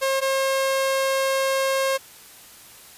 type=tone pair in turn; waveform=sawtooth; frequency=537 / 537 Hz; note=C5 / C5; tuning=+45 / +45 cents; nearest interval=unison; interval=0 cents; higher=neither; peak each=-16 dBFS; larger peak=neither; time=0.01-0.21 / 0.21-1.98 s; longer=second; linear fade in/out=20 ms; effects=white hiss -46 dBFS RMS until 2.97 s + resampled to 32000 Hz